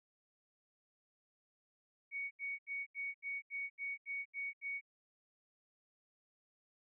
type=tone bursts; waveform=sine; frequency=2234 Hz; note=C#7; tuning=13 cents sharp; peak=-38 dBFS; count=10; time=2.11-4.812 s; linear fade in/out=50 ms; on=200 ms; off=78 ms; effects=none